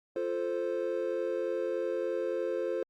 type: chord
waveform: triangle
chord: F major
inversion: none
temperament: equal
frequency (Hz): 349.2 / 440 / 523.3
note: F4 / A4 / C5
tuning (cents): 0 / 0 / 0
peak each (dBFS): -33 / -33 / -31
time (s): 0.16-2.83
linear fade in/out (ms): 2
effects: Opus 48 kbps